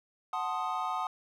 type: chord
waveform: triangle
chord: F# diminished seventh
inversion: none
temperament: equal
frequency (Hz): 740 / 880 / 1046.5 / 1244.5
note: F#5 / A5 / C6 / Eb6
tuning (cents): 0 / 0 / 0 / 0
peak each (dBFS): -34 / -35 / -36 / -33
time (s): 0.33-1.07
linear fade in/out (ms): 2
effects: none